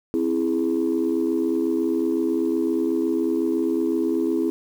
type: chord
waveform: sine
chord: C augmented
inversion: none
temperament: equal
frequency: 261.6 / 329.6 / 415.3 Hz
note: C4 / E4 / G#4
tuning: 0 / 0 / 0 cents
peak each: -24 / -21 / -25 dBFS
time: 0.14-4.5 s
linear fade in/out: 0 ms
effects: tanh soft clip ceiling -13 dBFS + 8-bit